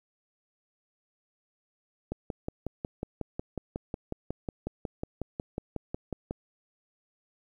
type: click train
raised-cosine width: 2 ms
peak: -19 dBFS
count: 24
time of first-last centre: 2.12-6.309 s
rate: 5.49 Hz
effects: 10-bit